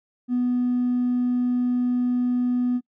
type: tone with hard clipping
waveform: sine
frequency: 246.9 Hz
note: B3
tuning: in tune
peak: -20 dBFS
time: 0.28-2.81 s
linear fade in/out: 50 ms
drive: 1 dB
effects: noise-tail reverb RT60 0.1 s tail -23 dB re dry